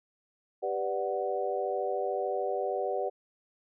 sine chord, G major seventh, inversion none, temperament equal, 392 / 493.9 / 587.3 / 740 Hz, G4 / B4 / D5 / F#5, 0 / 0 / 0 / 0 cents, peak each -34 dBFS, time 0.62-3.1 s, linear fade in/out 20 ms, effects none

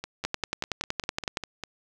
two click trains, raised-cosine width 0.2 ms, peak -10 / -17 dBFS, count 13 / 9, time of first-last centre 0.25-1.371 / 0.04-1.637 s, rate 10.7 / 5.01 Hz, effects none

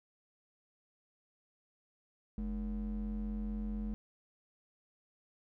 triangle ring-modulated tone, 130.3 Hz, C3, 7 cents flat, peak -30 dBFS, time 2.38-3.94 s, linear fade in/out 0 ms, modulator 82.4 Hz, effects none

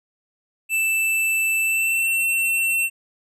square tone with pitch glide, 2649 to 2702 Hz, E7 to E7, +8 to +42 cents, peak -19 dBFS, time 0.69-2.9 s, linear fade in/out 50 ms, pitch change +34 cents, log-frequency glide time 1.62-2.11 s, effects none

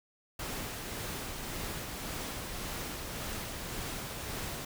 pink noise with tremolo, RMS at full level -38 dBFS, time 0.39-4.65 s, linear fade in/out 5 ms, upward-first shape sine, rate 1.8 Hz, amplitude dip 25%, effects none

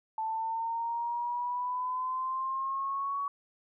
sine exponential sweep, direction up, 879 to 1129 Hz, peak -30 dBFS, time 0.18-3.28 s, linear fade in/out 2 ms, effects none

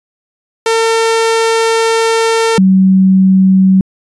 sawtooth / sine tone pair in turn, 452.6 / 189.64 Hz, A4 / F#3, +49 / +43 cents, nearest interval octave + minor third, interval 1506 cents, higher first, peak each -5 / -4 dBFS, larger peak second, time 0.66-2.58 / 2.58-3.81 s, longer first, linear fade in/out 2 ms, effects resampled to 22050 Hz

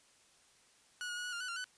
sawtooth tone with pitch steps, 1463 / 1441 / 1456 / 1466 / 1401 / 1491 / 1386 / 1500 Hz, F#6 / F#6 / F#6 / F#6 / F6 / F#6 / F6 / F#6, -20 / -46 / -28 / -16 / +5 / +13 / -14 / +23 cents, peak -35 dBFS, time 1.01-1.642 s, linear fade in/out 0 ms, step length 79 ms, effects white hiss -66 dBFS RMS until 1.77 s + resampled to 22050 Hz

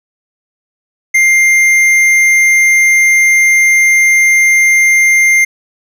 sine tone with tanh clipping, 2100 Hz, C7, 6 cents sharp, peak -7 dBFS, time 1.14-5.45 s, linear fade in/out 10 ms, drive 11 dB, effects none

